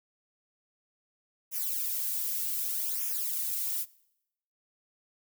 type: noise with flanger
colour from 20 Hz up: violet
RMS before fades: -32 dBFS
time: 1.51-3.86 s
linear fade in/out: 50 ms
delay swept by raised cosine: 0.23 to 2.63 ms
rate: 0.65 Hz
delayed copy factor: -1
effects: noise-tail reverb RT60 0.8 s tail -22 dB re dry